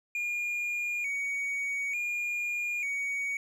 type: tone with vibrato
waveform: triangle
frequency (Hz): 2332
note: D7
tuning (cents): -13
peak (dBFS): -28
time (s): 0.15-3.37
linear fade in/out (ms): 2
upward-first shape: square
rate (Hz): 0.56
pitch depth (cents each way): 66
effects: none